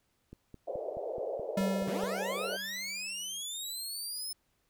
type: click train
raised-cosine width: 3 ms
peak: -34 dBFS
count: 9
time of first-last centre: 0.33-2.036 s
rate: 4.69 Hz
type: band-pass noise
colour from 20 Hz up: white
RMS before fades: -37 dBFS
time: 0.67-2.57 s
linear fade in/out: 10 ms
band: 420 to 640 Hz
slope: 48 dB/octave
type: tone with exponential decay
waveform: square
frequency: 193.8 Hz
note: G3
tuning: 20 cents flat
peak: -28 dBFS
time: 1.57-3.41 s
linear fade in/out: 5 ms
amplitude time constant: 400 ms
type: linear sweep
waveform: 20% pulse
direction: up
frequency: 114.6 to 5250 Hz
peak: -31 dBFS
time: 1.87-4.33 s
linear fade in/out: 5 ms
effects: pink hiss -75 dBFS RMS until 4.69 s